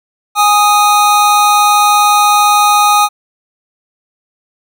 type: tone pair together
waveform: square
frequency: 827 / 1244.5 Hz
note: G#5 / D#6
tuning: -8 / 0 cents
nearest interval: perfect fifth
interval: 708 cents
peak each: -10 dBFS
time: 0.35-3.09 s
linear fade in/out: 50 ms
effects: none